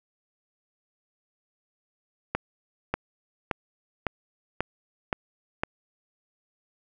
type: accelerating click train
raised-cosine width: 0.5 ms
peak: -10 dBFS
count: 7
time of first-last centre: 2.35-5.635 s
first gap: 590 ms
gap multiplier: 0.97
effects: none